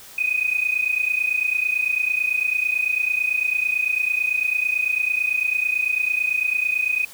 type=tone pair together; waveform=sine; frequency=2489 / 2518 Hz; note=D#7 / D#7; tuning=0 / +20 cents; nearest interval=unison; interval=20 cents; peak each=-21 / -23 dBFS; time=0.18-7.05 s; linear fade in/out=5 ms; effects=white hiss -43 dBFS RMS until 7.13 s

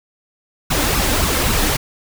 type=noise with flanger; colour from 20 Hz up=pink; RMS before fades=-17 dBFS; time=0.7-1.77 s; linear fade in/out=10 ms; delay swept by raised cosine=0.75 to 3.85 ms; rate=3.7 Hz; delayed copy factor=+0.6; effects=none

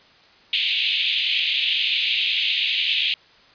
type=band-pass noise; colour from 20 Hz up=pink; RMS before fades=-22 dBFS; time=0.53-3.14 s; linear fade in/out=2 ms; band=2500 to 3800 Hz; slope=48 dB/octave; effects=white hiss -52 dBFS RMS until 3.54 s + resampled to 11025 Hz

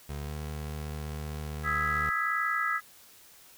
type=tone with pitch glide; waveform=25% pulse; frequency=72.1 to 75.47 Hz; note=D2 to D2; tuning=-31 to +48 cents; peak=-31 dBFS; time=0.09-2.1 s; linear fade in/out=5 ms; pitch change=+79 cents; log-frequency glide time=0.2-0.35 s
type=chord; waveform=sine; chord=E major seventh; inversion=third; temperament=equal with one note detuned; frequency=1257.5 / 1318.5 / 1661.2 / 1975.5 Hz; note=D#6 / E6 / G#6 / B6; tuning=+18 / 0 / 0 / 0 cents; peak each=-32 dBFS; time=1.63-2.81 s; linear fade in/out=50 ms
effects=white hiss -55 dBFS RMS until 3.57 s

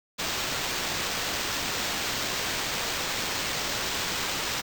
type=noise with sample-and-hold; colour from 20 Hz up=white; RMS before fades=-30 dBFS; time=0.18-4.62 s; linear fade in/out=20 ms; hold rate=11025 Hz; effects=none

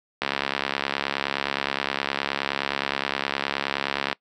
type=click train; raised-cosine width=0.3 ms; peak=-7 dBFS; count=273; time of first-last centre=0.22-4.128 s; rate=69.6 Hz; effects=noise-tail reverb RT60 0.1 s tail -23 dB re dry + high-pass 200 Hz 12 dB/octave

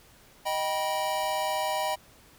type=chord; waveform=square; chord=Eb augmented; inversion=none; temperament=just; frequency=622.3 / 777.8 / 972.3 Hz; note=Eb5 / G5 / B5; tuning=0 / -14 / -27 cents; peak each=-32 dBFS; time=0.45-1.96 s; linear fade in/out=20 ms; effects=pink hiss -56 dBFS RMS until 2.38 s

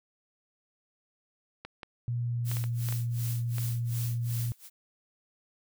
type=clicks; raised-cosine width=0.3 ms; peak=-24 dBFS; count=8; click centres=1.65 / 1.832 / 2.515 / 2.569 / 2.64 / 2.887 / 2.925 / 3.583 s
type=tone with pitch glide; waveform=sine; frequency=119.9 to 118.25 Hz; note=A#2 to A#2; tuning=+49 to +25 cents; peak=-28 dBFS; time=2.08-4.52 s; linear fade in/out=0 ms; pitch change=-24 cents; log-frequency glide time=2.2-2.6 s
type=noise with tremolo; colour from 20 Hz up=blue; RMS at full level=-39 dBFS; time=2.44-4.7 s; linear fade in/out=50 ms; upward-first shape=sine; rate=2.7 Hz; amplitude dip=95%
effects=none

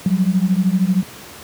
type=beating tone pair; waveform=sine; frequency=180.1 / 193.1 Hz; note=F#3 / G3; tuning=-46 / -26 cents; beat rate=13 Hz; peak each=-16 dBFS; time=0.06-1.03 s; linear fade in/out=0 ms; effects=pink hiss -37 dBFS RMS until 1.43 s + high-pass 100 Hz 12 dB/octave

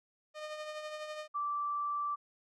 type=tone with tremolo; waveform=sawtooth; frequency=611 Hz; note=D#5; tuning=32 cents flat; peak=-34 dBFS; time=0.34-1.28 s; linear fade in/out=50 ms; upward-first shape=triangle; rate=12 Hz; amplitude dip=50%
type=tone; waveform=sine; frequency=1167 Hz; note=D6; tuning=11 cents flat; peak=-32 dBFS; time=1.34-2.16 s; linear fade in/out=20 ms
effects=low-pass 6000 Hz 12 dB/octave

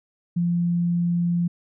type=tone; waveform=sine; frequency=172.9 Hz; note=F3; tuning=17 cents flat; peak=-19 dBFS; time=0.36-1.48 s; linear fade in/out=10 ms; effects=none

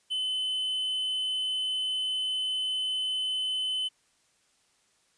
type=tone; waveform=triangle; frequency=3035 Hz; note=F#7; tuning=43 cents sharp; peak=-26 dBFS; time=0.1-3.89 s; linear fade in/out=20 ms; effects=white hiss -68 dBFS RMS until 5.17 s + resampled to 22050 Hz

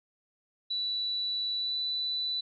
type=tone with pitch glide; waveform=sine; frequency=3951 to 3978 Hz; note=B7 to B7; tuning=0 to +12 cents; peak=-29 dBFS; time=0.7-2.41 s; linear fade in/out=10 ms; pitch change=+12 cents; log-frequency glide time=1.57-1.77 s; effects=none

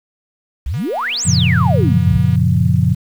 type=exponential two-way sweep; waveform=sine; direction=up then down; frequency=54.5 to 8400 to 54.5 Hz; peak=-17 dBFS; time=0.66-2.18 s; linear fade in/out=5 ms; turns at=1.25 s
type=click train; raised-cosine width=0.3 ms; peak=-23 dBFS; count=389; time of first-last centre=0.74-2.357 s; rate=240 Hz
type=chord; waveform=sine; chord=Gb major seventh; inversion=none; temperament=equal; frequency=92.5 / 116.54 / 138.59 / 174.61 Hz; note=Gb2 / Bb2 / Db3 / F3; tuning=0 / 0 / 0 / 0 cents; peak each=-16 dBFS; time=1.25-2.95 s; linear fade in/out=20 ms
effects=7-bit

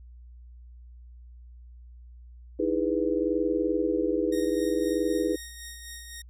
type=chord; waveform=sine; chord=E major seventh; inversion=third; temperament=just; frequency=309 / 329.6 / 412 / 494.4 Hz; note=D#4 / E4 / G#4 / B4; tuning=-12 / 0 / -14 / +2 cents; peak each=-29 dBFS; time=2.59-5.36 s; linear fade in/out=10 ms
type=tone with tremolo; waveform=10% pulse; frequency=1864.7 Hz; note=A#6; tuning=in tune; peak=-30 dBFS; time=4.32-6.22 s; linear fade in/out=5 ms; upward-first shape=sine; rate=3.9 Hz; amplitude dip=45%
effects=added 60 Hz sine -45 dBFS peak until 6.29 s

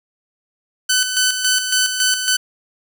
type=tone with tremolo; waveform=10% pulse; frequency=1508 Hz; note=F#6; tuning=32 cents sharp; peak=-5 dBFS; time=0.89-2.37 s; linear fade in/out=10 ms; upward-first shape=square; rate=3.6 Hz; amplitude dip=55%; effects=none

